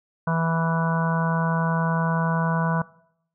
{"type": "harmonic tone", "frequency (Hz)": 164.6, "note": "E3", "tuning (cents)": -2, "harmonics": [1, 3, 4, 5, 6, 7, 8, 9], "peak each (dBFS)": [-22, -34, -30, -38, -28, -33, -40, -31], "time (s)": [0.27, 2.82], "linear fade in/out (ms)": 5, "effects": ["noise-tail reverb RT60 0.7 s tail -21 dB re dry"]}